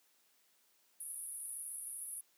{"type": "band-pass noise", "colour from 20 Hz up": "white", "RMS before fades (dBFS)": -45, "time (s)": [1, 2.21], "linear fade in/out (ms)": 5, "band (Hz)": [9800, 11000], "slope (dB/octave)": 96, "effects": ["white hiss -72 dBFS RMS until 2.37 s", "high-pass 200 Hz 12 dB/octave"]}